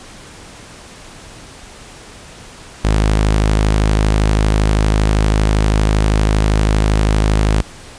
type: tone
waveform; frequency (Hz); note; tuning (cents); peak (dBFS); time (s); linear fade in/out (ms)
sawtooth; 52.6; G#1; +23; -7; 2.84-7.62; 10
effects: pink hiss -37 dBFS RMS until 7.98 s + resampled to 22050 Hz